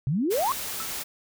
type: exponential sweep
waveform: sine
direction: up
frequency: 123.47 to 1144 Hz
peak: -22 dBFS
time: 0.07-0.52 s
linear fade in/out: 0 ms
type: noise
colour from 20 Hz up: white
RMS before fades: -33 dBFS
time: 0.3-1.04 s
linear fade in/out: 20 ms
type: tone with exponential decay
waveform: triangle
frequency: 1318.5 Hz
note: E6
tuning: in tune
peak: -29 dBFS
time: 0.8-0.92 s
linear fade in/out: 1 ms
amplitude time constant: 26 ms
effects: none